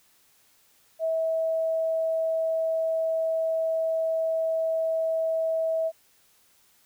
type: tone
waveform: sine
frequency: 648 Hz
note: E5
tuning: 30 cents flat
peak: -23 dBFS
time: 0.99-5.92 s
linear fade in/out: 50 ms
effects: white hiss -62 dBFS RMS until 6.85 s